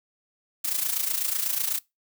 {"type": "noise with amplitude modulation", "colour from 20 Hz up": "blue", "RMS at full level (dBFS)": -24, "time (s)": [0.64, 1.79], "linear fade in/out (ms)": 10, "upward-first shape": "sine", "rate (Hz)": 28.1, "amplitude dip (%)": 70, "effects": ["noise-tail reverb RT60 0.2 s tail -22 dB re dry"]}